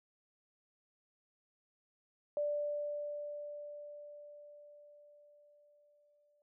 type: tone with exponential decay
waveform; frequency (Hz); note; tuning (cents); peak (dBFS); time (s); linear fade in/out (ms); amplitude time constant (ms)
sine; 587.3; D5; 0; -31; 2.37-6.42; 1; 880
effects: none

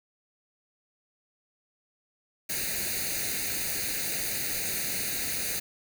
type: noise with comb filter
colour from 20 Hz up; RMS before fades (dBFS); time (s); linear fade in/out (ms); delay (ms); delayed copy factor
white; -31; 2.49-5.6; 10; 0.46; +0.8
effects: none

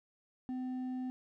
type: tone with hard clipping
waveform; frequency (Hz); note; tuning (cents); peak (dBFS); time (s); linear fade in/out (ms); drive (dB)
sine; 255; C4; -44; -37; 0.49-1.1; 0; 4
effects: none

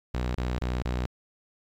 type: tone bursts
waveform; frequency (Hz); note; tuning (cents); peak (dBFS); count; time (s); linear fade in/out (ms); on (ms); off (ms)
sawtooth; 61.74; B1; 0; -23; 4; 0.14-1.061; 5; 210; 27
effects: low-pass 5000 Hz 12 dB/octave + 10-bit

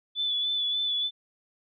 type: tone with vibrato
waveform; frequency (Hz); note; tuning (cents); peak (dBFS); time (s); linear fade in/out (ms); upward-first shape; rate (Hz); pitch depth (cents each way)
sine; 3471; A7; -24; -25; 0.15-1.11; 50; sine; 3.4; 28
effects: none

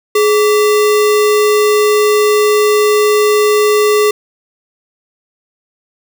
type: tone with sample-and-hold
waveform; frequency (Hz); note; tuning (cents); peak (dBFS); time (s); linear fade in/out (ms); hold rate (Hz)
sine; 420.9; G#4; +23; -7; 0.15-4.11; 5; 1575
effects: none

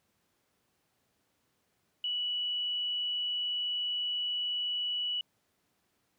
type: tone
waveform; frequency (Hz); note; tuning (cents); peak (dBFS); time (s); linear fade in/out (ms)
sine; 2947; F#7; -8; -30; 2.04-5.21; 2
effects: pink hiss -75 dBFS RMS until 6.18 s + high-pass 100 Hz 12 dB/octave

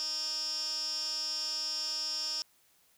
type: tone with band-pass filter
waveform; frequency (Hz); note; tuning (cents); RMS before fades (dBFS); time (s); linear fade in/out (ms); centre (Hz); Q
15% pulse; 308.5; D#4; -15; -35; 0-2.42; 0; 5400; 9.9
effects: white hiss -67 dBFS RMS until 2.97 s

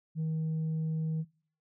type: tone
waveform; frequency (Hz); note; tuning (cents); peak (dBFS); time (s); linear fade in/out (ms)
sine; 158.8; D#3; +36; -27; 0.15-1.25; 50
effects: noise-tail reverb RT60 0.5 s tail -22 dB re dry + tanh soft clip ceiling -28 dBFS

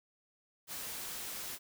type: noise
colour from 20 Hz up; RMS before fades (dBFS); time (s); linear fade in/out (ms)
white; -42; 0.67-1.59; 50
effects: none

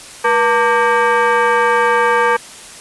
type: tone with frequency modulation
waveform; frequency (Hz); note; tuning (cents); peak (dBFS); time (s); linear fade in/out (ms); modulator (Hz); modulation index
sine; 211.9; G#3; +35; -10; 0.24-2.37; 10; 693; 2.3
effects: white hiss -35 dBFS RMS until 2.8 s + resampled to 24000 Hz

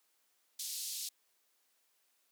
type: band-pass noise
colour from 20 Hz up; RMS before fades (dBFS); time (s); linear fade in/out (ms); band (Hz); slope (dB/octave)
pink; -41; 0.59-1.09; 5; 4000 to 14000; 24
effects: white hiss -75 dBFS RMS until 2.31 s + high-pass 300 Hz 12 dB/octave

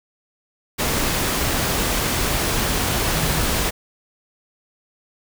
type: tone in noise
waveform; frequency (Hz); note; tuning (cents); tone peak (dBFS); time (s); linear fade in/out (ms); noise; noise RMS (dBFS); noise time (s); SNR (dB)
sine; 155.56; D#3; 0; -26; 3.14-3.41; 20; pink; -21; 0.78-3.71; -8
effects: none

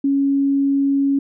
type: tone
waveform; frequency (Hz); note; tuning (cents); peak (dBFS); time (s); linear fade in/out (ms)
sine; 277.2; C#4; 0; -14; 0.04-1.19; 5
effects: none

